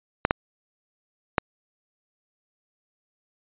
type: clicks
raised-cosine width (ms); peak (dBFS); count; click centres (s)
0.5; -3; 3; 0.251 / 0.309 / 1.382
effects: resampled to 8000 Hz